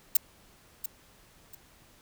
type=noise with echo; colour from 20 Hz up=violet; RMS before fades=-20 dBFS; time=0.15-0.17 s; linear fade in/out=5 ms; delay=690 ms; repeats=2; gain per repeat=-12 dB; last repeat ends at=1.55 s; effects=pink hiss -59 dBFS RMS until 2.01 s